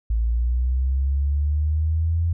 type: linear sweep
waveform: sine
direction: up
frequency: 55 to 85.2 Hz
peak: -18 dBFS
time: 0.1-2.33 s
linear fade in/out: 5 ms
effects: none